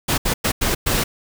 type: noise bursts at uneven times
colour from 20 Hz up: pink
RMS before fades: -19 dBFS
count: 5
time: 0.08-0.18 / 0.25-0.34 / 0.44-0.52 / 0.61-0.75 / 0.86-1.04 s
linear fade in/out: 10 ms
effects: none